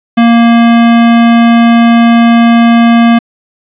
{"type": "tone", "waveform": "square", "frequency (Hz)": 233.1, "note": "A#3", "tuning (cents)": 0, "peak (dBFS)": -3, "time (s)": [0.17, 3.19], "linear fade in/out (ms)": 10, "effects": ["resampled to 8000 Hz", "7-bit"]}